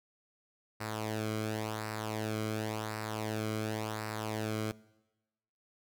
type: tone with flanger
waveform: sawtooth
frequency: 108.6 Hz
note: A2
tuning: 22 cents flat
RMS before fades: -36 dBFS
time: 0.8-4.72 s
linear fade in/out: 10 ms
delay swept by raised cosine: 0.3 to 1.13 ms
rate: 0.92 Hz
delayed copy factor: -0.65
effects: noise-tail reverb RT60 1.0 s tail -21 dB re dry